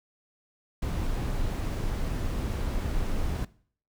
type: noise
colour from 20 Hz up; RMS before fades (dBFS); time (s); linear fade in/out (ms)
brown; -29; 0.82-3.45; 5
effects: noise-tail reverb RT60 0.5 s tail -20 dB re dry